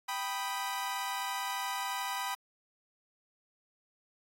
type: chord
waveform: sawtooth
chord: G augmented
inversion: none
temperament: equal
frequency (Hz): 784 / 987.8 / 1244.5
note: G5 / B5 / D#6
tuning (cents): 0 / 0 / 0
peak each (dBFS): -35 / -32 / -38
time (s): 0.08-2.35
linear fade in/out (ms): 10
effects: AAC 48 kbps